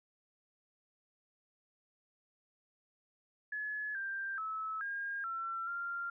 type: tone with pitch steps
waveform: sine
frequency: 1704 / 1582 / 1300 / 1618 / 1349 / 1389 Hz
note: G#6 / G6 / E6 / G#6 / E6 / F6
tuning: +44 / +15 / -24 / -46 / +40 / -10 cents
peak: -36 dBFS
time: 3.52-6.1 s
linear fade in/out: 5 ms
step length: 430 ms
effects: none